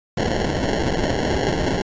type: noise with sample-and-hold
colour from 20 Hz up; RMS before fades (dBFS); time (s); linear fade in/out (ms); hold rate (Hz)
white; -21; 0.17-1.82; 5; 1225
effects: resampled to 16000 Hz